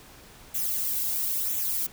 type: noise with flanger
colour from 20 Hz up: violet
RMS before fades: -28 dBFS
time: 0.54-1.87 s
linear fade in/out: 10 ms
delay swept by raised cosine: 0.2 to 1.7 ms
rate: 0.99 Hz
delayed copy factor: -0.6
effects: pink hiss -50 dBFS RMS until 1.92 s